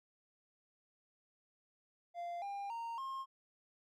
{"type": "tone with pitch steps", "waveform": "triangle", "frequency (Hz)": [693, 800.7, 925, 1068.8], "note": ["F5", "G5", "A#5", "C6"], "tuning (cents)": [-14, 37, -14, 36], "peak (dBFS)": -38, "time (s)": [2.14, 3.26], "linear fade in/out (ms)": 50, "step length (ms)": 280, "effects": []}